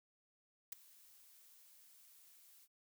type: noise with ADSR envelope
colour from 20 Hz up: blue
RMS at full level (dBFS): -41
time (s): 0.72-2.68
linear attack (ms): 5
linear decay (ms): 10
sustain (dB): -23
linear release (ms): 51
effects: none